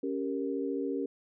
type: chord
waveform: sine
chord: G diminished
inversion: second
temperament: equal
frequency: 277.2 / 392 / 466.2 Hz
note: Db4 / G4 / Bb4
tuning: 0 / 0 / 0 cents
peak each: -33 / -35 / -36 dBFS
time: 0.03-1.06 s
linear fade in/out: 5 ms
effects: none